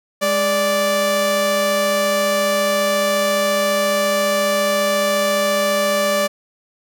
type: tone pair together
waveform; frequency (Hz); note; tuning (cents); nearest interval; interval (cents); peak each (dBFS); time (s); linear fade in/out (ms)
sawtooth; 206.5 / 585; G#3 / D5; -10 / -7; octave + tritone; 1803; -21 / -12; 0.21-6.28; 20
effects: none